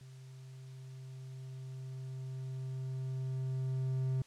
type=tone with level ramp; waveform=triangle; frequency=130.81 Hz; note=C3; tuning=in tune; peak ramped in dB=-48 to -28 dBFS; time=0.01-4.22 s; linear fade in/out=2 ms; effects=white hiss -63 dBFS RMS until 4.26 s + low-pass 7000 Hz 12 dB/octave